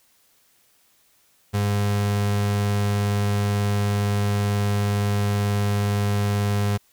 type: tone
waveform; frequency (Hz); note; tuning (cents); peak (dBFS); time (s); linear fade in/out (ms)
35% pulse; 102.1; G#2; -29; -18; 1.53-6.78; 20
effects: white hiss -61 dBFS RMS until 6.92 s